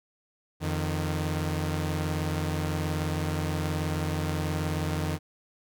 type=tone pair together; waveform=sawtooth; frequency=86.2 / 153.59 Hz; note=F2 / D#3; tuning=-22 / -22 cents; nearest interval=minor seventh; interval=1000 cents; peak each=-26 dBFS; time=0.6-5.19 s; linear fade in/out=50 ms; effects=none